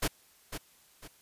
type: noise with echo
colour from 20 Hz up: pink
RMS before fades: -29 dBFS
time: 0.02-0.08 s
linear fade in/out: 10 ms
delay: 500 ms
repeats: 2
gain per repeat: -9 dB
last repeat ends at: 1.08 s
effects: white hiss -62 dBFS RMS until 1.21 s + resampled to 32000 Hz